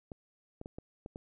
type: clicks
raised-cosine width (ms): 2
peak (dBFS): -29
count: 6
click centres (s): 0.118 / 0.614 / 0.659 / 0.785 / 1.061 / 1.159
effects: none